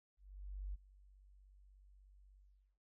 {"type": "tone with ADSR envelope", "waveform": "sine", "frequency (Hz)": 48.27, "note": "G1", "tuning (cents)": -26, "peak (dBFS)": -40, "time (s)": [0.17, 2.79], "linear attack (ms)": 570, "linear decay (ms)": 22, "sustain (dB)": -21, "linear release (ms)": 430, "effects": []}